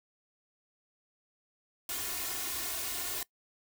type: noise with comb filter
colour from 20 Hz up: white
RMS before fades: -36 dBFS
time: 1.89-3.23 s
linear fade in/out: 2 ms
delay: 2.8 ms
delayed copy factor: +1
effects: noise-tail reverb RT60 0.1 s tail -21 dB re dry